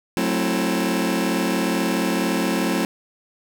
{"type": "chord", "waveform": "sawtooth", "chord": "F# half-diminished seventh", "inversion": "none", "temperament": "just", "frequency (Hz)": [185, 222, 266.4, 333], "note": ["F#3", "A3", "C4", "E4"], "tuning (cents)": [0, 16, 31, 18], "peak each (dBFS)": -21, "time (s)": [0.17, 2.85], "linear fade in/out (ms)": 0, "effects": []}